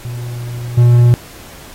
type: tone with level steps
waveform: triangle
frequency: 120.5 Hz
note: B2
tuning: 42 cents flat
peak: -19 / -3 dBFS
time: 0.05-1.14 s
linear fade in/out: 0 ms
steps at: 0.77 s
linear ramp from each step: 10 ms
effects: pink hiss -37 dBFS RMS until 1.74 s + AAC 48 kbps